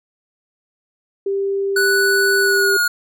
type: tone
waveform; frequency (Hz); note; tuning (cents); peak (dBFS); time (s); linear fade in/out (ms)
sine; 394.3; G4; +10; -17; 1.26-2.77; 5
type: tone with pitch glide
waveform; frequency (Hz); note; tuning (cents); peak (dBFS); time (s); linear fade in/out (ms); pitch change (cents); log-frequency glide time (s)
square; 1480 to 1436.2; F#6 to F6; 0 to +48; -15; 1.76-2.88; 5; -52; 2.4-2.76
effects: none